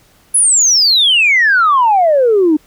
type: exponential sweep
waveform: sine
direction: down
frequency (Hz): 10680 to 293.7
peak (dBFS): -6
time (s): 0.34-2.57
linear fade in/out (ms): 10
effects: tanh soft clip ceiling -3 dBFS + pink hiss -50 dBFS RMS until 2.66 s